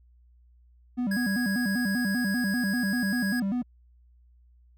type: tone with vibrato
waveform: triangle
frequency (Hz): 220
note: A3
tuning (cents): 0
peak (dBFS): -23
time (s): 0.97-3.63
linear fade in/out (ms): 20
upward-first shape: square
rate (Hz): 5.1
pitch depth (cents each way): 200
type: tone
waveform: square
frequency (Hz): 1656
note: G#6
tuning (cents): -5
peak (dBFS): -31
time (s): 1.11-3.4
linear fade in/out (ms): 5
effects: added 60 Hz sine -55 dBFS peak until 4.77 s